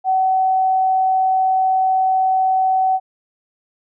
sine tone, 756 Hz, F#5, 37 cents sharp, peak -13 dBFS, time 0.04-3 s, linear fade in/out 50 ms, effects none

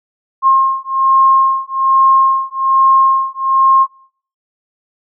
sine beating tone pair, 1068 / 1069.2 Hz, C6 / C6, +35 / +37 cents, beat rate 1.2 Hz, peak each -11 dBFS, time 0.42-3.87 s, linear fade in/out 50 ms, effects noise-tail reverb RT60 0.5 s tail -20 dB re dry

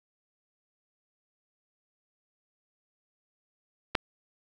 clicks, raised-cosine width 0.3 ms, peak -23 / -7 dBFS, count 2, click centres 3.949 / 3.952 s, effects none

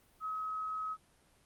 sine tone, 1276 Hz, D#6, 43 cents sharp, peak -35 dBFS, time 0.2-0.97 s, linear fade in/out 50 ms, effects pink hiss -67 dBFS RMS until 1.45 s + Opus 32 kbps

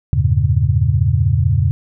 sine chord, E diminished seventh, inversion none, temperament equal with one note detuned, 82.41 / 98 / 113.88 / 138.59 Hz, E2 / G2 / Bb2 / Db3, 0 / 0 / -40 / 0 cents, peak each -17 dBFS, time 0.13-1.71 s, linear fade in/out 0 ms, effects none

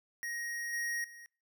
square tone with level steps, 1880 Hz, A#6, 14 cents sharp, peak -37 / -34 / -50 dBFS, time 0.23-1.26 s, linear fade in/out 0 ms, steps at 0.73 / 1.04 s, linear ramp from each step 2 ms, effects noise-tail reverb RT60 0.4 s tail -26 dB re dry

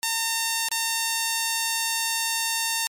5% pulse tone with dropouts, 910 Hz, A#5, 42 cents flat, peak -11 dBFS, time 0.03-2.87 s, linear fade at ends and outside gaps 0 ms, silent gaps 0.685-0.715 s, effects MP3 96 kbps

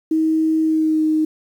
sine tone with pitch glide, 317.5 to 311.7 Hz, D#4 to D#4, +35 to +3 cents, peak -14 dBFS, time 0.11-1.25 s, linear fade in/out 5 ms, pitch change -32 cents, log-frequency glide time 0.62-1.04 s, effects 8-bit

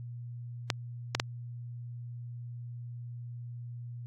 clicks, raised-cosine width 0.2 ms, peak -9 dBFS, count 3, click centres 0.702 / 1.15 / 1.199 s, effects added 120 Hz sine -39 dBFS peak until 4.06 s + AAC 48 kbps

